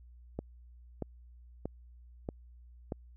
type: click train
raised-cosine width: 2 ms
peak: -22 dBFS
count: 5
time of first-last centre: 0.39-2.922 s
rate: 1.58 Hz
effects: added 60 Hz sine -52 dBFS peak until 3.16 s